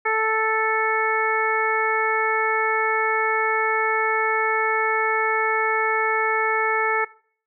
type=harmonic tone; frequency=440 Hz; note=A4; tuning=in tune; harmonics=1 / 2 / 3 / 4 / 5; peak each=-25 / -25 / -25 / -25 / -25 dBFS; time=0.05-7.05 s; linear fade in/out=10 ms; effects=noise-tail reverb RT60 0.5 s tail -21 dB re dry